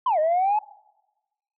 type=linear two-way sweep; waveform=sine; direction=down then up; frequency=1061 to 603 to 864 Hz; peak=-17 dBFS; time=0.06-0.59 s; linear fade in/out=5 ms; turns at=0.19 s; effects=noise-tail reverb RT60 1.0 s tail -22 dB re dry + tanh soft clip ceiling -15 dBFS